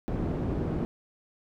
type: low-pass noise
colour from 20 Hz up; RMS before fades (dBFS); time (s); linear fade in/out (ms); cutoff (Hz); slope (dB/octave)
white; -30; 0.08-0.85; 0; 290; 12
effects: none